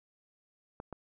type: clicks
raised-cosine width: 1 ms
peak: -27 dBFS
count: 2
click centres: 0.801 / 0.927 s
effects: none